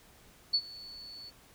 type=tone with ADSR envelope; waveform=sine; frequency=4444 Hz; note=C#8; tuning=4 cents sharp; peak=-22 dBFS; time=0.53-1.31 s; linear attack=14 ms; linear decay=62 ms; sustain=-22 dB; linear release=27 ms; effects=pink hiss -59 dBFS RMS until 1.54 s